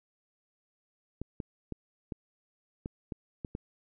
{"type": "clicks", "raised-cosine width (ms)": 3, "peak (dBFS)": -23, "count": 8, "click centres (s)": [1.216, 1.402, 1.723, 2.122, 2.859, 3.122, 3.448, 3.551], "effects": []}